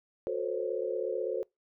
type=tone cluster; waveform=sine; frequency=365 / 443.1 / 512 / 548 Hz; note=F#4 / A4 / C5 / C#5; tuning=-24 / +12 / -38 / -20 cents; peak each=-36 / -34 / -35 / -37 dBFS; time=0.27-1.43 s; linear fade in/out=0 ms; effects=noise-tail reverb RT60 0.2 s tail -26 dB re dry